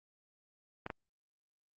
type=clicks; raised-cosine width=0.5 ms; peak=-23 dBFS; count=2; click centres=0.864 / 0.902 s; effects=Opus 32 kbps